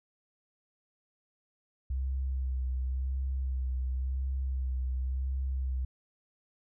sine tone with vibrato, 65 Hz, C2, 11 cents flat, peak -29 dBFS, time 1.9-5.85 s, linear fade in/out 5 ms, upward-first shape sine, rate 0.93 Hz, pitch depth 31 cents each way, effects none

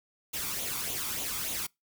white noise with flanger, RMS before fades -34 dBFS, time 0.33-1.67 s, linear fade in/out 10 ms, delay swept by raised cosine 0.29 to 0.89 ms, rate 3.4 Hz, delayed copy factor +0.6, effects noise-tail reverb RT60 0.2 s tail -26 dB re dry

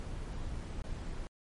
brown noise with dropouts, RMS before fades -39 dBFS, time 0-1.27 s, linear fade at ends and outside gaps 0 ms, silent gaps 0.601-0.606 / 0.819-0.84 s, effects MP3 48 kbps

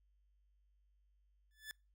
sawtooth tone with exponential growth, 1738 Hz, A6, 22 cents flat, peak -38 dBFS, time 1.51-1.71 s, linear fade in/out 0 ms, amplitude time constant 42 ms, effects noise-tail reverb RT60 0.3 s tail -26 dB re dry + added 50 Hz sine -70 dBFS peak until 1.94 s

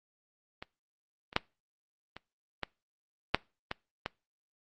clicks, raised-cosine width 0.3 ms, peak -24 / -29 / -8 / -27 / -17 / -6 / -17 / -17 dBFS, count 8, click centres 0.625 / 1.329 / 1.364 / 2.166 / 2.633 / 3.346 / 3.714 / 4.061 s, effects noise-tail reverb RT60 0.3 s tail -24 dB re dry + Opus 32 kbps

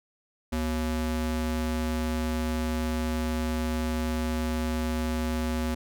square ring-modulated tone, 154.4 Hz, D#3, 13 cents flat, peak -24 dBFS, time 0.52-5.75 s, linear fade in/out 10 ms, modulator 86 Hz, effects none

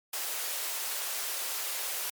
white high-pass noise, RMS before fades -34 dBFS, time 0.13-2.1 s, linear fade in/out 5 ms, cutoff 430 Hz, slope 24 dB/octave, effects MP3 96 kbps

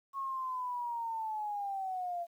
sine linear sweep, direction down, 1100 to 680 Hz, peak -34 dBFS, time 0.13-2.27 s, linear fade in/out 50 ms, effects 11-bit

